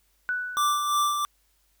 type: tone with exponential decay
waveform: sine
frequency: 1484 Hz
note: F#6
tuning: 5 cents sharp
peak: -23 dBFS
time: 0.29-1.26 s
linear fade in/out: 0 ms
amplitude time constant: 210 ms
type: tone with tremolo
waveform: square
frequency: 1174.7 Hz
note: D6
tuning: in tune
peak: -21 dBFS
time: 0.57-1.25 s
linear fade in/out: 0 ms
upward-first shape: sine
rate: 2.9 Hz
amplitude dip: 45%
effects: added 50 Hz sine -68 dBFS peak until 1.8 s + white hiss -68 dBFS RMS until 1.8 s